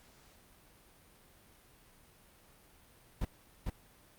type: noise with echo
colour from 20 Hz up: brown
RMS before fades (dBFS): -33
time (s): 3.21-3.25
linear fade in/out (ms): 5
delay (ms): 450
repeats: 1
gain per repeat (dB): -2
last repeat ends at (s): 3.7
effects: pink hiss -62 dBFS RMS until 4.18 s + Opus 48 kbps